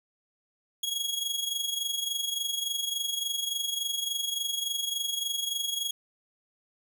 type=tone with amplitude modulation; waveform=sawtooth; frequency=3315 Hz; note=G#7; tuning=4 cents flat; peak=-23 dBFS; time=0.83-5.91 s; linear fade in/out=5 ms; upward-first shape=sine; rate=23.5 Hz; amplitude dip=65%; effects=none